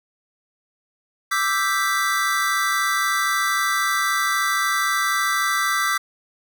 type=chord; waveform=square; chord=E minor seventh; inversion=third; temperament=equal; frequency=1174.7 / 1318.5 / 1568 / 1975.5 Hz; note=D6 / E6 / G6 / B6; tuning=0 / 0 / 0 / 0 cents; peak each=-25 / -26 / -26 / -25 dBFS; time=1.31-5.98 s; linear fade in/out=10 ms; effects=none